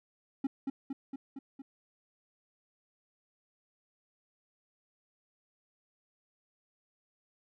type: tone with echo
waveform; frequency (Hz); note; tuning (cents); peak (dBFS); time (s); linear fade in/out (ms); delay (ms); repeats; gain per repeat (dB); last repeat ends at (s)
triangle; 271.7; C#4; -35; -26; 0.44-0.47; 5; 230; 5; -3; 1.62
effects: none